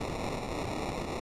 blue noise with sample-and-hold, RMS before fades -35 dBFS, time 0-1.2 s, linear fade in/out 10 ms, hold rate 1575 Hz, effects low-pass 8000 Hz 12 dB/octave

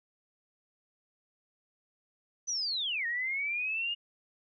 sine linear two-way sweep, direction down then up, 6090 to 1835 to 2869 Hz, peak -30 dBFS, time 2.47-3.95 s, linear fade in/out 20 ms, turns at 3.06 s, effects none

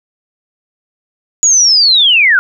sine linear sweep, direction down, 6880 to 1396.9 Hz, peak -5 dBFS, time 1.43-2.39 s, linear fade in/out 0 ms, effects none

